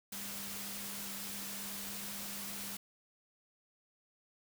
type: tone in noise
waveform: sine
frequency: 200 Hz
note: G3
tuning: 35 cents sharp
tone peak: -50 dBFS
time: 0.12-2.77 s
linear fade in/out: 5 ms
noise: white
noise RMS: -43 dBFS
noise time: 0.12-2.77 s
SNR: -10 dB
effects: none